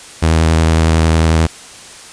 sawtooth tone with vibrato, 80.7 Hz, E2, 36 cents flat, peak -5 dBFS, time 0.22-1.47 s, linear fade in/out 10 ms, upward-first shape sine, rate 11 Hz, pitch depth 23 cents each way, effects white hiss -35 dBFS RMS until 2.12 s + resampled to 22050 Hz

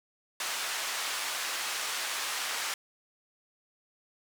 pink band-pass noise, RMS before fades -34 dBFS, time 0.4-2.74 s, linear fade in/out 2 ms, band 1100 to 10000 Hz, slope 12 dB/octave, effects none

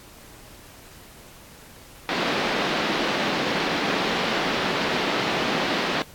pink band-pass noise, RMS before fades -25 dBFS, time 2.09-6.02 s, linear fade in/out 0 ms, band 190 to 4300 Hz, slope 24 dB/octave, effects pink hiss -47 dBFS RMS until 6.14 s + AAC 64 kbps

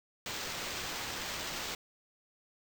violet noise with sample-and-hold, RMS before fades -39 dBFS, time 0.26-1.75 s, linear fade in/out 2 ms, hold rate 11025 Hz, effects none

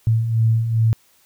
sine beating tone pair, 110.8 / 113.3 Hz, A2 / A#2, +13 / -49 cents, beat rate 2.5 Hz, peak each -23 / -15 dBFS, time 0.07-0.93 s, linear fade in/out 0 ms, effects white hiss -57 dBFS RMS until 1.25 s

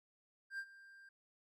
triangle tone with ADSR envelope, 1588 Hz, G6, 22 cents sharp, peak -37 dBFS, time 0.5-1.09 s, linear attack 86 ms, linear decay 61 ms, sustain -18 dB, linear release 4 ms, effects none

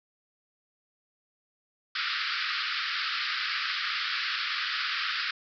pink band-pass noise, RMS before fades -31 dBFS, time 1.95-5.31 s, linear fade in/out 5 ms, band 1200 to 5100 Hz, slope 96 dB/octave, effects none

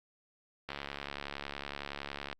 click train, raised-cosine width 0.3 ms, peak -22 dBFS, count 117, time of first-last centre 0.69-2.328 s, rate 70.8 Hz, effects Opus 48 kbps

